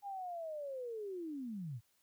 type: linear sweep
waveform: sine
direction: down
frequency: 820 to 103.5 Hz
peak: -40 dBFS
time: 0.02-1.81 s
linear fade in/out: 50 ms
effects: white hiss -75 dBFS RMS until 2.02 s